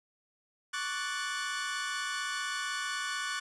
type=chord; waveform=sawtooth; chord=D major seventh; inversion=third; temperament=equal with one note detuned; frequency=1108.7 / 1164.5 / 1480 / 1760 Hz; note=C#6 / D6 / F#6 / A6; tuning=0 / -15 / 0 / 0 cents; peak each=-37 / -37 / -32 / -36 dBFS; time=0.73-3.4 s; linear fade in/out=10 ms; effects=resampled to 22050 Hz